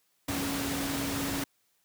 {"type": "tone in noise", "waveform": "sine", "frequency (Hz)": 277.2, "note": "C#4", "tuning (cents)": 0, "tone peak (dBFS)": -33, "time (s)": [0.28, 1.44], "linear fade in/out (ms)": 5, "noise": "pink", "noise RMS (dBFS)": -33, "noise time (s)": [0.28, 1.44], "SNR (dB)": -3, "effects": ["white hiss -72 dBFS RMS until 1.84 s", "high-pass 80 Hz 12 dB/octave"]}